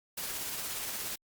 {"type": "noise with tremolo", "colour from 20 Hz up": "white", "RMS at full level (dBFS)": -36, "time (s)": [0.17, 1.16], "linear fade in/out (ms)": 10, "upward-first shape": "sine", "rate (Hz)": 17, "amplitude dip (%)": 25, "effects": ["Opus 48 kbps"]}